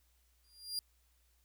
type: tone with exponential growth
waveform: sawtooth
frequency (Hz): 4800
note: D8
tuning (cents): +37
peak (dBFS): -30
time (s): 0.44-0.79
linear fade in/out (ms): 1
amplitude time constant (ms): 76
effects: added 60 Hz sine -70 dBFS peak until 1.44 s + white hiss -75 dBFS RMS until 1.44 s